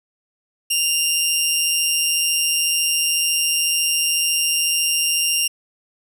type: tone with amplitude modulation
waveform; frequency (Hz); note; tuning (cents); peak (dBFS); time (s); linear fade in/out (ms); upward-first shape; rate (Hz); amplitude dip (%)
15% pulse; 2794; F7; 0; -8; 0.7-5.48; 10; sine; 162; 40
effects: none